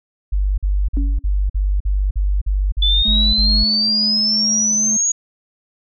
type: tone bursts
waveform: sine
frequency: 48.84 Hz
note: G1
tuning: 6 cents flat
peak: -14 dBFS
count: 11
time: 0.32-3.64 s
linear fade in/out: 10 ms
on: 260 ms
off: 46 ms
type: tone with exponential decay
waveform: sine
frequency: 279.8 Hz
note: C#4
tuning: 16 cents sharp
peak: -20 dBFS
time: 0.97-1.32 s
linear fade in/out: 0 ms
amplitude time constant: 74 ms
type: exponential sweep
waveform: sine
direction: up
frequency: 3473 to 6750 Hz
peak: -14 dBFS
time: 2.82-5.12 s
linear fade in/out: 5 ms
type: tone with tremolo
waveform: triangle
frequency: 213.6 Hz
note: G#3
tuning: 49 cents sharp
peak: -20 dBFS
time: 3.05-4.97 s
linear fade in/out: 5 ms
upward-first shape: triangle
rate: 2.2 Hz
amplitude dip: 25%
effects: none